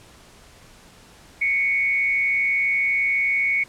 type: tone with frequency modulation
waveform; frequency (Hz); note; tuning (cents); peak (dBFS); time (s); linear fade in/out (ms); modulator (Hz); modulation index
sine; 2217; C#7; 0; -18; 1.41-3.64; 10; 169; 0.4
effects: pink hiss -49 dBFS RMS until 3.68 s + low-pass 10000 Hz 12 dB/octave